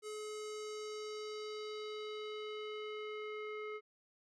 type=tone with low-pass filter sweep; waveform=square; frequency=426.1 Hz; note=G#4; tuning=44 cents sharp; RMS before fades=-44 dBFS; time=0.02-3.81 s; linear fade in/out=50 ms; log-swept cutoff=8500 to 2000 Hz; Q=2.3; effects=none